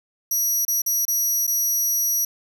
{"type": "tone with dropouts", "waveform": "20% pulse", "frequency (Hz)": 5800, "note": "F#8", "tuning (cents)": -35, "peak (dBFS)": -14, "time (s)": [0.31, 2.25], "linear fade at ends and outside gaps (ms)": 5, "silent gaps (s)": [[0.651, 0.68], [0.819, 0.862], [1.053, 1.08], [1.468, 1.476]], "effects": []}